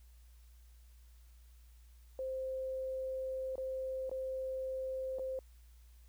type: tone with dropouts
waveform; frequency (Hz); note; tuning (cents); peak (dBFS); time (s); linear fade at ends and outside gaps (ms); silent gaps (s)
sine; 523.3; C5; 0; -36; 2.19-5.39; 1; 3.556-3.58 / 4.095-4.114 / 5.186-5.194
effects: added 59 Hz sine -56 dBFS peak until 6.08 s + white hiss -71 dBFS RMS until 6.08 s